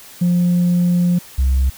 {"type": "tone pair in turn", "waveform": "sine", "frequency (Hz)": [176.2, 65.85], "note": ["F3", "C2"], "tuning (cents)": [16, 12], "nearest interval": "octave + perfect fourth", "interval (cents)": 1704, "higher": "first", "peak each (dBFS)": -10, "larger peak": "neither", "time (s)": [[0.21, 1.19], [1.38, 1.7]], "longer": "first", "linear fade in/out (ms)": 10, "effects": ["tanh soft clip ceiling -10 dBFS", "white hiss -40 dBFS RMS until 1.77 s"]}